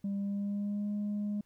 sine tone with pitch glide, 199 to 206.7 Hz, G3 to G#3, +26 to -8 cents, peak -29 dBFS, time 0.04-1.41 s, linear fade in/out 5 ms, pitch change +66 cents, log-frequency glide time 0.16-0.91 s, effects tanh soft clip ceiling -30 dBFS + pink hiss -74 dBFS RMS until 1.45 s

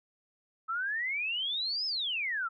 sine exponential two-way sweep, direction up then down, 1286 to 5274 to 1286 Hz, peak -30 dBFS, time 0.68-2.49 s, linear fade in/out 20 ms, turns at 1.86 s, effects none

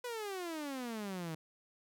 sawtooth exponential sweep, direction down, 500 to 155.56 Hz, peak -35 dBFS, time 0.04-1.35 s, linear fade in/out 5 ms, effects none

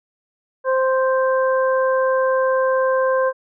harmonic tone, 523 Hz, C5, 1 cent flat, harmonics 1 / 2 / 3, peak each -16 / -22 / -26 dBFS, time 0.64-3.33 s, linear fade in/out 50 ms, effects none

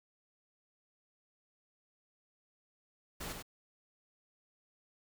pink noise with echo, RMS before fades -42 dBFS, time 3.2-3.33 s, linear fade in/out 10 ms, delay 96 ms, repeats 1, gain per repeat -4 dB, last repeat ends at 3.426 s, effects none

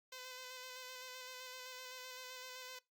5% pulse tone with vibrato, 509 Hz, C5, 48 cents flat, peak -37 dBFS, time 0.12-2.79 s, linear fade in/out 5 ms, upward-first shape square, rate 7.8 Hz, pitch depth 17 cents each way, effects noise-tail reverb RT60 0.2 s tail -21 dB re dry + Opus 48 kbps

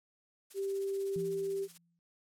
blue noise with tremolo, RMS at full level -49 dBFS, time 0.5-1.78 s, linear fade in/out 10 ms, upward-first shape sine, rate 16 Hz, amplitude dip 65%
sine tone, 392 Hz, G4, in tune, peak -32 dBFS, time 0.54-1.68 s, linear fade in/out 50 ms
sine tone with exponential decay, 170 Hz, F3, 46 cents flat, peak -36 dBFS, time 1.16-1.99 s, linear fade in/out 0 ms, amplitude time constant 180 ms
effects low-pass 11000 Hz 12 dB/octave

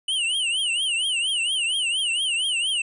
square tone with vibrato, 2943 Hz, F#7, 10 cents flat, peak -22 dBFS, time 0.08-2.82 s, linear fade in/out 5 ms, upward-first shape triangle, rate 4.3 Hz, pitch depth 190 cents each way, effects resampled to 24000 Hz

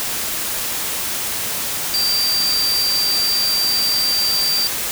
sine tone in noise, 4697 Hz, D8, 1 cent flat, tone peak -16 dBFS, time 1.94-4.67 s, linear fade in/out 0 ms, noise white, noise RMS -23 dBFS, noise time 0-4.91 s, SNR +4 dB, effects none

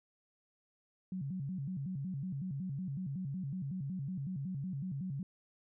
sine tone with vibrato, 160.4 Hz, E3, 47 cents flat, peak -36 dBFS, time 1.12-5.23 s, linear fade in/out 2 ms, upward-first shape square, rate 5.4 Hz, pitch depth 260 cents each way, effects none

